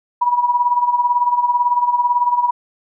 sine tone with tremolo, 971 Hz, B5, 30 cents flat, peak -10 dBFS, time 0.21-2.51 s, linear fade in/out 10 ms, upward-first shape sine, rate 18 Hz, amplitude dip 70%, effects none

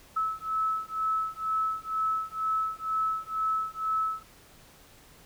sine beating tone pair, 1300 / 1302.1 Hz, E6 / E6, -24 / -22 cents, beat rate 2.1 Hz, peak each -30 dBFS, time 0.16-4.23 s, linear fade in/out 10 ms, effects pink hiss -55 dBFS RMS until 5.25 s

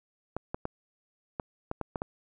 clicks, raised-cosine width 1 ms, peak -18 dBFS, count 8, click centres 0.366 / 0.545 / 0.654 / 1.398 / 1.714 / 1.813 / 1.958 / 2.019 s, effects none

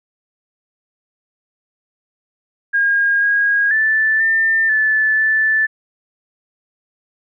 sine tone with pitch steps, 1624 / 1638 / 1758 / 1800 / 1743 / 1754 Hz, G#6 / G#6 / A6 / A6 / A6 / A6, -39 / -24 / -2 / +39 / -17 / -6 cents, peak -12 dBFS, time 2.73-5.67 s, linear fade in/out 20 ms, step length 490 ms, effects none

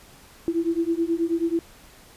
sine beating tone pair, 329.6 / 338.9 Hz, E4 / E4, 0 / +48 cents, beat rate 9.3 Hz, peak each -24 dBFS, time 0.48-1.59 s, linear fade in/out 0 ms, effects pink hiss -50 dBFS RMS until 2.16 s + resampled to 32000 Hz

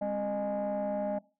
sine tone cluster, 203.4 / 265.7 / 611 / 833 Hz, G#3 / C4 / D#5 / G#5, -36 / +27 / -32 / +5 cents, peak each -35 / -39 / -30 / -37 dBFS, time 0.01-1.19 s, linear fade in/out 10 ms, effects noise-tail reverb RT60 0.3 s tail -20 dB re dry + tanh soft clip ceiling -25 dBFS

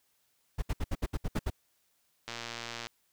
brown noise bursts, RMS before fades -30 dBFS, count 9, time 0.58-1.503 s, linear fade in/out 10 ms, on 43 ms, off 67 ms
click train, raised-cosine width 0.2 ms, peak -21 dBFS, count 70, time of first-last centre 2.28-2.87 s, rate 117 Hz
effects white hiss -73 dBFS RMS until 3.12 s

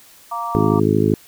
sine chord, Bb major, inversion second, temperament equal with one note detuned, 698.5 / 932.3 / 1166.5 Hz, F5 / Bb5 / D6, 0 / 0 / -12 cents, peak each -29 / -26 / -25 dBFS, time 0.31-0.8 s, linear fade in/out 10 ms
harmonic tone, 52.8 Hz, G#1, 29 cents sharp, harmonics 2 / 3 / 4 / 5 / 6 / 7 / 8, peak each -21 / -21 / -21 / -21 / -21 / -21 / -21 dBFS, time 0.55-1.14 s, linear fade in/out 0 ms
effects white hiss -47 dBFS RMS until 1.27 s

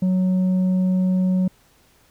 sine tone with tanh clipping, 185 Hz, F#3, in tune, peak -17 dBFS, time 0.02-1.48 s, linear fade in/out 5 ms, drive 4 dB, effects pink hiss -57 dBFS RMS until 2.1 s

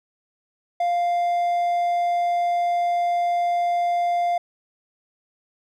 triangle tone, 698.5 Hz, F5, in tune, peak -17 dBFS, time 0.8-4.38 s, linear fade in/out 5 ms, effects none

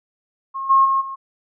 sine tone with level steps, 1079 Hz, C#6, 47 cents flat, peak -24 / -10 / -15 / -27 dBFS, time 0.54-1.16 s, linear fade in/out 20 ms, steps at 0.69 / 0.84 / 1 s, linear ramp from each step 20 ms, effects none

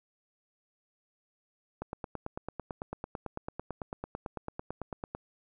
click train, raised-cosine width 1 ms, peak -22 dBFS, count 31, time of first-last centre 1.82-5.15 s, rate 9.01 Hz, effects none

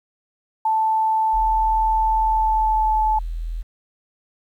sine tone with pitch glide, 880 to 866.9 Hz, A5 to A5, 0 to -26 cents, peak -16 dBFS, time 0.65-3.19 s, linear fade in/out 5 ms, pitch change -26 cents, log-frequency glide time 2.19-3.03 s
sine tone, 41.2 Hz, E1, in tune, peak -24 dBFS, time 1.33-3.63 s, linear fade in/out 20 ms
effects 9-bit

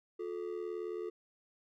triangle ring-modulated tone, 396.2 Hz, G4, 18 cents sharp, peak -32 dBFS, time 0.19-1.1 s, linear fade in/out 10 ms, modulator 39.4 Hz, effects none

